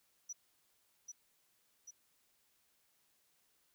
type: tone with echo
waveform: sine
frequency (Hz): 5890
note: F#8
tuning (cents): -9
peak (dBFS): -40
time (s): 0.29-0.33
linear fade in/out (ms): 10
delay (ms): 790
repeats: 2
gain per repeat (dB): -4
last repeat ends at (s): 1.91
effects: tanh soft clip ceiling -37 dBFS + white hiss -75 dBFS RMS until 3.74 s